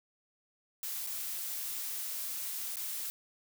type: noise with dropouts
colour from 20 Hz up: blue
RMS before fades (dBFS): -38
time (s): 0.83-3.1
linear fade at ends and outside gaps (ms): 0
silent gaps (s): 1.065-1.071 / 2.758-2.769
effects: none

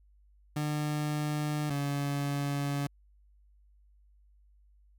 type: tone pair in turn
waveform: 30% pulse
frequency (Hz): 150 / 142.07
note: D3 / C#3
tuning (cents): +37 / +43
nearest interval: minor second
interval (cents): 94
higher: first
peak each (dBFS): -27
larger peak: neither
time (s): 0.56-1.7 / 1.7-2.87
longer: second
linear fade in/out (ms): 5
effects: added 50 Hz sine -59 dBFS peak until 4.98 s

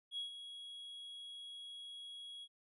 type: tone with ADSR envelope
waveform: triangle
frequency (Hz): 3322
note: G#7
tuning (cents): 0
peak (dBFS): -35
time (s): 0.11-2.48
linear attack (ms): 68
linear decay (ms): 120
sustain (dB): -11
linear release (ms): 51
effects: tanh soft clip ceiling -35 dBFS + resampled to 32000 Hz

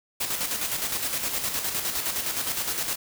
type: noise with tremolo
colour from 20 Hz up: white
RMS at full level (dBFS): -27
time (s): 0.2-2.96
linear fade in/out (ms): 10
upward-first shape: square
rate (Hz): 9.7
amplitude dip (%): 45
effects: none

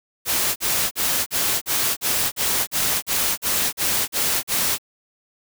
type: noise bursts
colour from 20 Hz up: white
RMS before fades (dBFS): -21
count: 13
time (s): 0.25-4.784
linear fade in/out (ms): 50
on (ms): 310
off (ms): 42
effects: none

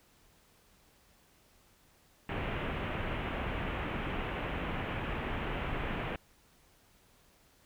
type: low-pass noise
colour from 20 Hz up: pink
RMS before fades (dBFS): -36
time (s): 2.29-6.16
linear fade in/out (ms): 2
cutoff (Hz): 3000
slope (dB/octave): 48
effects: pink hiss -65 dBFS RMS until 7.65 s

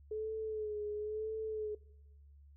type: tone with vibrato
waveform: sine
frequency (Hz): 428.4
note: A4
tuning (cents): -46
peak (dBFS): -36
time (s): 0.11-1.75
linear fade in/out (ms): 5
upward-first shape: sine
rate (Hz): 0.99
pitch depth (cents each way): 43
effects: noise-tail reverb RT60 1.0 s tail -22 dB re dry + added 71 Hz sine -56 dBFS peak until 2.56 s

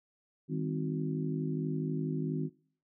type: harmonic tone with a mistuned harmonic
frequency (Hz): 52.2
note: G#1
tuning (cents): +10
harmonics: 3 / 4 / 5 / 6 / 7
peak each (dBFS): -33 / -42 / -36 / -43 / -40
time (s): 0.48-2.5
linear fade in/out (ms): 50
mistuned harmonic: 4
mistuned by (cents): -78
effects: noise-tail reverb RT60 0.5 s tail -21 dB re dry

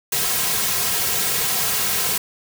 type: noise with comb filter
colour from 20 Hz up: white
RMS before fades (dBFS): -21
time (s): 0.12-2.18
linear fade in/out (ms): 5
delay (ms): 3.4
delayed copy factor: -0.7
effects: none

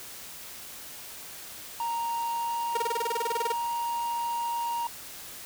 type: tone with pitch glide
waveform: triangle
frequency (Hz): 932.3 to 939.3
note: A#5 to A#5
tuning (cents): 0 to +13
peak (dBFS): -26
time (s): 1.8-4.87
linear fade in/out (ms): 2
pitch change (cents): +13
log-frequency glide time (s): 2.19-2.91
type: tone bursts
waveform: sawtooth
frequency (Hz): 462.9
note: A#4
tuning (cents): -12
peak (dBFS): -23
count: 16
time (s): 2.75-3.523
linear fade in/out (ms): 5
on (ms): 23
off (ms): 27
effects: white hiss -43 dBFS RMS until 5.45 s

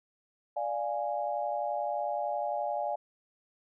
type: chord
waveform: sine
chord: D diminished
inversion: none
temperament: equal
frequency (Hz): 587.3 / 698.5 / 830.6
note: D5 / F5 / Ab5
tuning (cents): 0 / 0 / 0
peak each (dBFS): -34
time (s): 0.56-2.96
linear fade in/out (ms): 10
effects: none

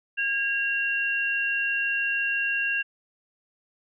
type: tone pair together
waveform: sine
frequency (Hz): 1629.4 / 2753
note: G#6 / F7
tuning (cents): -33 / -25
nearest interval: major sixth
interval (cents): 908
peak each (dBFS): -26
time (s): 0.17-2.83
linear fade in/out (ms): 20
effects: none

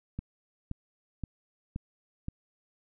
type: click train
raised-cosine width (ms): 5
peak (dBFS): -22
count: 5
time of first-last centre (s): 0.19-2.284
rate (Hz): 1.91
effects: none

